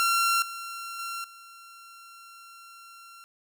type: tone with level steps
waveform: sawtooth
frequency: 1367 Hz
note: F6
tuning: 37 cents flat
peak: -18 / -32 / -29 / -43 dBFS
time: 0-3.24 s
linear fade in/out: 0 ms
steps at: 0.42 / 0.99 / 1.24 s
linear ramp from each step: 2 ms
effects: none